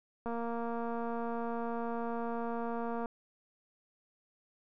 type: click train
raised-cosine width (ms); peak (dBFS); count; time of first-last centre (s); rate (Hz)
1; -25; 653; 0.26-3.058; 233
effects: none